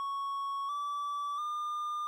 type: tone with pitch steps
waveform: triangle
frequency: 1108.7 / 1155.8 / 1204.9 Hz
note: C#6 / D6 / D6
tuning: 0 / -28 / +44 cents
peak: -31 dBFS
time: 0-2.07 s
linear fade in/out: 0 ms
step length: 690 ms
effects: none